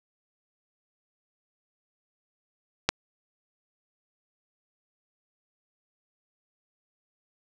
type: click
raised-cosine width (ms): 0.2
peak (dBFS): -3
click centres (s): 2.89
effects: none